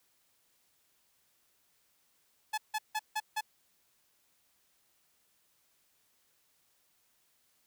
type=tone bursts; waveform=sawtooth; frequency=859 Hz; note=A5; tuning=42 cents flat; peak=-27 dBFS; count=5; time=2.53-3.41 s; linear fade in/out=10 ms; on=48 ms; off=160 ms; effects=white hiss -72 dBFS RMS until 7.66 s